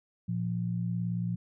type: tone pair together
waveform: sine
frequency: 116.54 / 174.88 Hz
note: A#2 / F3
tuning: 0 / +3 cents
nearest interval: perfect fifth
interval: 703 cents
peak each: -32 / -31 dBFS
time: 0.28-1.36 s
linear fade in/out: 10 ms
effects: none